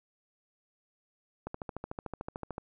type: click train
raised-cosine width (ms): 1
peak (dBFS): -23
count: 16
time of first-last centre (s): 1.47-2.581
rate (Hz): 13.5
effects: none